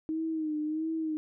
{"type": "tone with vibrato", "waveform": "sine", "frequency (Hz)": 312.7, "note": "D#4", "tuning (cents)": 9, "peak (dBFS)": -29, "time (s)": [0.09, 1.17], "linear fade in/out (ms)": 0, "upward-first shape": "sine", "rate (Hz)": 1.5, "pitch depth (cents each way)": 57, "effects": []}